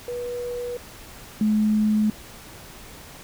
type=tone pair in turn; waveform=sine; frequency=486.2 / 213.6 Hz; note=B4 / G#3; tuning=-27 / +49 cents; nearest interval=octave + major second; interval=1424 cents; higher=first; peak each=-27 / -17 dBFS; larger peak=second; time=0.08-0.77 / 1.41-2.1 s; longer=neither; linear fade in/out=2 ms; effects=pink hiss -43 dBFS RMS until 3.23 s

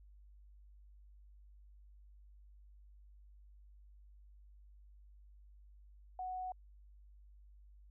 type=tone; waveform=sine; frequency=740 Hz; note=F#5; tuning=in tune; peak=-39 dBFS; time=6.19-6.52 s; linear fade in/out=2 ms; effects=added 50 Hz sine -57 dBFS peak until 7.9 s

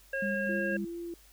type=harmonic tone; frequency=542 Hz; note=C#5; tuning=39 cents flat; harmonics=1 / 3 / 5; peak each=-34 / -32 / -44 dBFS; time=0.13-0.77 s; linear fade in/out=5 ms
type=tone with tremolo; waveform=sine; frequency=200.9 Hz; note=G3; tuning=43 cents sharp; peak=-32 dBFS; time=0.22-0.85 s; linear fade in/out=5 ms; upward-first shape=square; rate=4 Hz; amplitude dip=25%
type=tone with vibrato; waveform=sine; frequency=340 Hz; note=F4; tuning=46 cents flat; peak=-36 dBFS; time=0.49-1.14 s; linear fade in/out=2 ms; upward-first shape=sine; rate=2.4 Hz; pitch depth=15 cents each way
effects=added 50 Hz sine -59 dBFS peak until 1.32 s + white hiss -60 dBFS RMS until 1.32 s

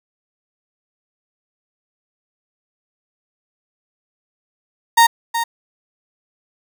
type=tone with echo; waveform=35% pulse; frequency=927 Hz; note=A#5; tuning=10 cents flat; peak=-6 dBFS; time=4.97-5.07 s; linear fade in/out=10 ms; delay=370 ms; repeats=1; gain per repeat=-10 dB; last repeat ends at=5.44 s; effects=none

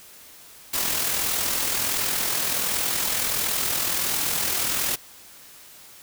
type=noise with amplitude modulation; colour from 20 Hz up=white; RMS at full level=-23 dBFS; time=0.73-4.96 s; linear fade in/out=10 ms; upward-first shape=sine; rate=41.4 Hz; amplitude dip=40%; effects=white hiss -47 dBFS RMS until 6.02 s

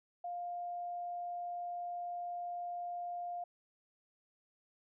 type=tone; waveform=sine; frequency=703 Hz; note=F5; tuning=11 cents sharp; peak=-38 dBFS; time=0.24-3.44 s; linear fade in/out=5 ms; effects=none

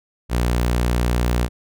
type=tone; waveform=sawtooth; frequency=60.1 Hz; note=B1; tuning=46 cents flat; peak=-13 dBFS; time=0.29-1.49 s; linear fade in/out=50 ms; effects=none

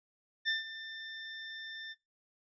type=tone with ADSR envelope; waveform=25% pulse; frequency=1788 Hz; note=A6; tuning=27 cents sharp; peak=-24 dBFS; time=0.45-1.95 s; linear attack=34 ms; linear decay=150 ms; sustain=-14 dB; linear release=36 ms; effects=noise-tail reverb RT60 0.2 s tail -22 dB re dry + resampled to 16000 Hz

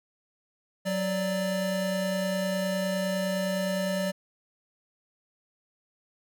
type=tone pair together; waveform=square; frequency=185.84 / 587.3 Hz; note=F#3 / D5; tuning=+8 / 0 cents; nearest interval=octave + minor sixth; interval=1992 cents; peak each=-30 / -30 dBFS; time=0.85-4.12 s; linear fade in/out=20 ms; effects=none

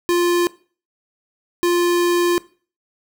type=tone pair in turn; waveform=square; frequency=349.2 / 349.2 Hz; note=F4 / F4; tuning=0 / 0 cents; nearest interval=unison; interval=0 cents; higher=neither; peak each=-15 dBFS; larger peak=neither; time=0.09-0.47 / 1.63-2.38 s; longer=second; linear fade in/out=0 ms; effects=noise-tail reverb RT60 0.4 s tail -20 dB re dry

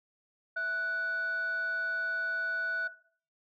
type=tone pair together; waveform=sine; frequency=659.3 / 1480 Hz; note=E5 / F#6; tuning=0 / 0 cents; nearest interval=octave + major second; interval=1400 cents; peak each=-39 / -29 dBFS; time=0.56-2.88 s; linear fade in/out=10 ms; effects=noise-tail reverb RT60 0.5 s tail -17 dB re dry + tanh soft clip ceiling -27 dBFS

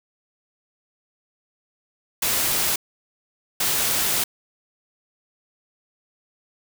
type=noise bursts at uneven times; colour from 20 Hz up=white; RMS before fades=-22 dBFS; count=2; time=2.22-2.76 / 3.6-4.24 s; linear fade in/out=5 ms; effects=none

